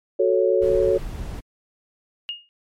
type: chord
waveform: sine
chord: F# minor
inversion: none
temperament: equal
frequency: 370 / 440 / 554.4 Hz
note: F#4 / A4 / C#5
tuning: 0 / 0 / 0 cents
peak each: -20 dBFS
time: 0.19-0.98 s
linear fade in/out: 10 ms
type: noise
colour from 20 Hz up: brown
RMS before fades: -31 dBFS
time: 0.61-1.41 s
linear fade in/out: 20 ms
type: tone with exponential decay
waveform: sine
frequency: 2850 Hz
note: F7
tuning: 34 cents sharp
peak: -23 dBFS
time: 2.29-2.49 s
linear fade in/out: 0 ms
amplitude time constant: 43 ms
effects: MP3 64 kbps